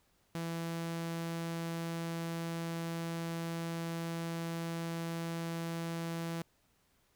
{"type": "tone", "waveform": "sawtooth", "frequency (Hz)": 166.6, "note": "E3", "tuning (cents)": 19, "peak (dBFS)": -32, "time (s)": [0.35, 6.42], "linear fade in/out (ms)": 0, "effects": ["pink hiss -72 dBFS RMS until 7.15 s"]}